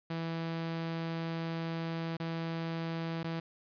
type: tone with dropouts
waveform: sawtooth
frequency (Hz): 164.81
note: E3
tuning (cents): 0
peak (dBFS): -30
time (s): 0.1-3.4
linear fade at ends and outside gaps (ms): 5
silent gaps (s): 2.169-2.199 / 3.232-3.242
effects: resampled to 11025 Hz + 10-bit